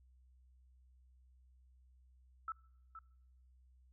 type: tone with echo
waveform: sine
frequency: 1317 Hz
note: E6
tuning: 2 cents flat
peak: -38 dBFS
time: 2.48-2.52 s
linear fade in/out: 2 ms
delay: 470 ms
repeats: 1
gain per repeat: -10 dB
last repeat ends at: 2.99 s
effects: noise-tail reverb RT60 0.9 s tail -26 dB re dry + added 63 Hz sine -63 dBFS peak until 3.92 s